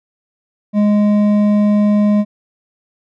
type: tone with hard clipping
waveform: triangle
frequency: 207.7 Hz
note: G#3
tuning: in tune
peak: -11 dBFS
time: 0.73-2.25 s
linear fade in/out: 50 ms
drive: 11 dB
effects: none